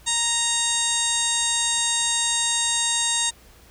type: harmonic tone with a mistuned harmonic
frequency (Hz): 932.3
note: A#5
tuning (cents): 0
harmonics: 1 / 2 / 3 / 4 / 5 / 6 / 7 / 8 / 9 / 10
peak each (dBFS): -32 / -32 / -34 / -25 / -35 / -37 / -28 / -27 / -28 / -32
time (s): 0.06-3.31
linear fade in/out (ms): 20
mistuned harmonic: 10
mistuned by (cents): +55
effects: added 60 Hz sine -52 dBFS peak until 3.7 s + pink hiss -52 dBFS RMS until 3.7 s